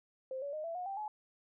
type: tone with pitch steps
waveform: sine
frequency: 523.3 / 567.4 / 615.2 / 667 / 723.2 / 784.1 / 850.1 Hz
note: C5 / C#5 / D#5 / E5 / F#5 / G5 / G#5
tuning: 0 / +40 / -20 / +20 / -40 / 0 / +40 cents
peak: -37 dBFS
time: 0.31-1.08 s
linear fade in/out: 2 ms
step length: 110 ms
effects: none

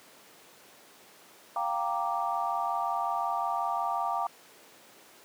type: chord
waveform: sine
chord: G minor seventh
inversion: third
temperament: equal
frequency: 698.5 / 784 / 932.3 / 1174.7 Hz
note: F5 / G5 / Bb5 / D6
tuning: 0 / 0 / 0 / 0 cents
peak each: -33 dBFS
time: 1.56-4.27 s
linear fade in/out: 2 ms
effects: pink hiss -54 dBFS RMS until 5.24 s + high-pass 300 Hz 12 dB/octave

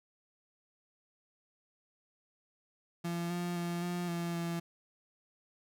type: tone with pitch steps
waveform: 35% pulse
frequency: 171 / 175.2 / 172.5 / 176.1 / 170.8 / 169.5 Hz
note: F3 / F3 / F3 / F3 / F3 / E3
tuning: -36 / +6 / -21 / +15 / -38 / +49 cents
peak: -32 dBFS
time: 3.04-4.6 s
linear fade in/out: 10 ms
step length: 260 ms
effects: none

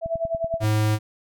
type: tone with tremolo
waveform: sine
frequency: 662 Hz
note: E5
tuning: 7 cents sharp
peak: -20 dBFS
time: 0.01-0.65 s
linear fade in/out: 50 ms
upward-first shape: sine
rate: 9.9 Hz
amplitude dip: 85%
type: click train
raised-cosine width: 5 ms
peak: -23 dBFS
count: 7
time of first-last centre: 0.06-0.637 s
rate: 10.4 Hz
type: tone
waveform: square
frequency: 107.4 Hz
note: A2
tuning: 41 cents flat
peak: -19 dBFS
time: 0.6-0.99 s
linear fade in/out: 50 ms
effects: none

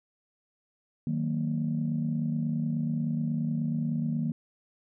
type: chord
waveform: sine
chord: D# minor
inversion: none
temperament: equal with one note detuned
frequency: 155.56 / 185 / 232.1 Hz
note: D#3 / F#3 / A#3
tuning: 0 / 0 / -7 cents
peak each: -29 / -35 / -29 dBFS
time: 1.07-4.32 s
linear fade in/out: 2 ms
effects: tanh soft clip ceiling -19 dBFS

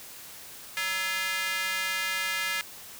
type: tone with high-pass filter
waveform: square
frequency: 188.4 Hz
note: F#3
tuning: 32 cents sharp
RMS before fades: -30 dBFS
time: 0.77-2.61 s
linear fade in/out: 0 ms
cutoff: 1900 Hz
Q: 2.1
effects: white hiss -45 dBFS RMS until 2.99 s

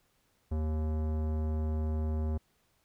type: tone with tanh clipping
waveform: sine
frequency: 77.78 Hz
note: D#2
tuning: in tune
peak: -31 dBFS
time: 0.51-2.38 s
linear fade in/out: 10 ms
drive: 18 dB
effects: pink hiss -72 dBFS RMS until 2.84 s

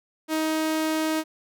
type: tone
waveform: sawtooth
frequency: 314.9 Hz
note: D#4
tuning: 21 cents sharp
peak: -19 dBFS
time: 0.28-1.24 s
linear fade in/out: 50 ms
effects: none

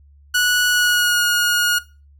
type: tone with pitch glide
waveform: sawtooth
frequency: 1469 to 1437.9 Hz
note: F#6 to F#6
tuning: -13 to -50 cents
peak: -11 dBFS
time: 0.34-1.79 s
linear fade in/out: 10 ms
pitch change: -37 cents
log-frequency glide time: 0.67-1.21 s
effects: noise-tail reverb RT60 0.3 s tail -19 dB re dry + added 71 Hz sine -46 dBFS peak until 2.19 s

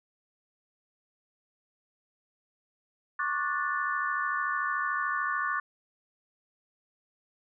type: chord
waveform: sine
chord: D major seventh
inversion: third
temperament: just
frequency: 1101.2 / 1174.7 / 1468.3 / 1762 Hz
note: C#6 / D6 / F#6 / A6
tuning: -12 / 0 / -14 / +2 cents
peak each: -33 dBFS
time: 3.19-5.6 s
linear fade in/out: 5 ms
effects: none

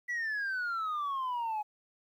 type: exponential sweep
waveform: sine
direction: down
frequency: 1975.5 to 832 Hz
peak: -29 dBFS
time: 0.08-1.63 s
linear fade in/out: 20 ms
effects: tanh soft clip ceiling -30 dBFS + 11-bit

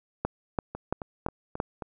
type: two click trains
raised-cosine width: 1 ms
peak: -21 / -12 dBFS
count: 5 / 5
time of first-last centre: 0.75-1.822 / 0.25-1.601 s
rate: 3.73 / 2.96 Hz
effects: none

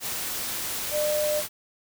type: tone in noise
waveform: sine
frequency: 600 Hz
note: D5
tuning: 37 cents sharp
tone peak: -23 dBFS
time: 0.91-1.43 s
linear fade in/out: 50 ms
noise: white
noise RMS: -31 dBFS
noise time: 0-1.49 s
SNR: +5 dB
effects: none

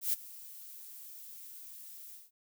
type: noise with ADSR envelope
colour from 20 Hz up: violet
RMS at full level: -29 dBFS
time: 0.01-2.31 s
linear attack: 120 ms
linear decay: 19 ms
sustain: -20 dB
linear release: 180 ms
effects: none

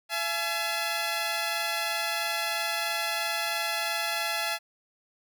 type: tone pair together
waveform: 10% pulse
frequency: 675.4 / 850 Hz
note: E5 / G#5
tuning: +42 / +40 cents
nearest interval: major third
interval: 398 cents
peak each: -22 dBFS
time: 0.09-4.59 s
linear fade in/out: 50 ms
effects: none

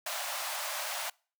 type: high-pass noise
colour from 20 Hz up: pink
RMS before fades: -36 dBFS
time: 0.06-1.1 s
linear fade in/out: 5 ms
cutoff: 570 Hz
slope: 96 dB/octave
effects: noise-tail reverb RT60 0.4 s tail -26 dB re dry

